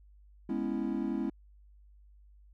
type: chord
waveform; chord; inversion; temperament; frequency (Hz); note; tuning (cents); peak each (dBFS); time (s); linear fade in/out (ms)
triangle; C# minor seventh; second; equal; 207.7 / 246.9 / 277.2 / 329.6; G#3 / B3 / C#4 / E4; 0 / 0 / 0 / 0; -34; 0.49-1.3; 5
effects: added 50 Hz sine -55 dBFS peak until 2.53 s